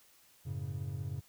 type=chord; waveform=triangle; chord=F# minor; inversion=none; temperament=equal with one note detuned; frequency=92.5 / 108.61 / 138.59 Hz; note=F#2 / A2 / C#3; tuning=0 / -22 / 0 cents; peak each=-39 / -39 / -38 dBFS; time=0.45-1.21 s; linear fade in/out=20 ms; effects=white hiss -64 dBFS RMS until 1.28 s